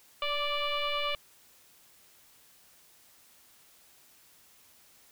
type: tone with frequency modulation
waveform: sine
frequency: 1174.7 Hz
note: D6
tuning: in tune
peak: -28 dBFS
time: 0.22-1.15 s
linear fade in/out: 2 ms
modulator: 585 Hz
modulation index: 3.9
effects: white hiss -60 dBFS RMS until 5.11 s